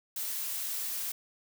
blue noise, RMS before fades -35 dBFS, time 0.16-1.12 s, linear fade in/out 5 ms, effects none

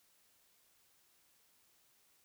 silence, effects white hiss -71 dBFS RMS until 2.24 s

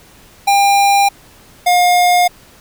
square tone pair in turn, 800 / 712.7 Hz, G5 / F5, +35 / +35 cents, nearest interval major second, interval 200 cents, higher first, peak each -9 dBFS, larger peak neither, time 0.47-1.09 / 1.66-2.28 s, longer neither, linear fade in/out 10 ms, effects pink hiss -44 dBFS RMS until 2.6 s

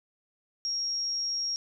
sine tone, 5588 Hz, F8, in tune, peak -28 dBFS, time 0.65-1.56 s, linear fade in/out 0 ms, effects none

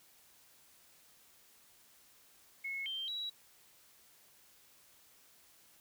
sine tone with pitch steps, 2183 / 3148 / 3893 Hz, C#7 / G7 / B7, -27 / +7 / -26 cents, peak -37 dBFS, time 2.64-3.3 s, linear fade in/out 10 ms, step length 220 ms, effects white hiss -64 dBFS RMS until 5.8 s

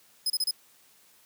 sawtooth tone bursts, 5070 Hz, D#8, 32 cents sharp, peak -22 dBFS, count 4, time 0.26-0.511 s, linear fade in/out 5 ms, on 41 ms, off 29 ms, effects white hiss -60 dBFS RMS until 1.25 s + high-pass 100 Hz 12 dB/octave

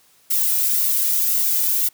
violet noise with flanger, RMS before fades -19 dBFS, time 0.3-1.89 s, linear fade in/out 10 ms, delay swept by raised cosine 1.2 to 1.88 ms, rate 1.9 Hz, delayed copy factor -0.5, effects white hiss -56 dBFS RMS until 1.93 s + high-pass 60 Hz 12 dB/octave

